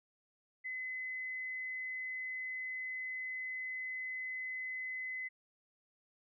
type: tone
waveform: sine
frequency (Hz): 2030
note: B6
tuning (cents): +47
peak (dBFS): -38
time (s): 0.64-5.29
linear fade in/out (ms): 20
effects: none